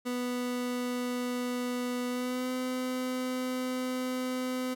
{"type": "tone with pitch glide", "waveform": "30% pulse", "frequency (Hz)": [246.9, 254.7], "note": ["B3", "C4"], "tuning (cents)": [0, -46], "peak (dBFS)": -28, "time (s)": [0.05, 4.75], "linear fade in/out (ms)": 20, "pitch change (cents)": 54, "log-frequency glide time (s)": [2.09, 2.51], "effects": []}